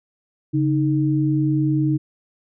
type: tone pair together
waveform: sine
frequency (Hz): 140.22 / 310.1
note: C#3 / D#4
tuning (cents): +20 / -6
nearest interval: octave + major second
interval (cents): 1374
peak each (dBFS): -19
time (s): 0.53-1.98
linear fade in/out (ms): 20
effects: none